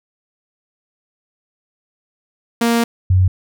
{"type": "tone pair in turn", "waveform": ["sawtooth", "sine"], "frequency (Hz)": [233.3, 92.59], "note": ["A#3", "F#2"], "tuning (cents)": [2, 2], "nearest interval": "octave + major third", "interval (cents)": 1600, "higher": "first", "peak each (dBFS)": -9, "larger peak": "neither", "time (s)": [[2.61, 2.84], [3.1, 3.28]], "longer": "first", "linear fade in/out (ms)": 5, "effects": []}